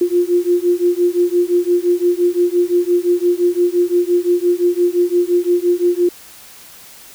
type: beating tone pair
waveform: sine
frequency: 349.2 / 355 Hz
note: F4 / F4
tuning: 0 / +28 cents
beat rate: 5.8 Hz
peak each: -15 dBFS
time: 0.01-6.09 s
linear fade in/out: 5 ms
effects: white hiss -40 dBFS RMS until 7.14 s